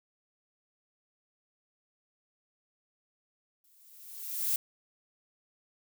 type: noise with exponential growth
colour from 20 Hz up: violet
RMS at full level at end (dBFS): -27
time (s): 3.64-4.56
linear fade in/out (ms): 2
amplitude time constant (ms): 200
effects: none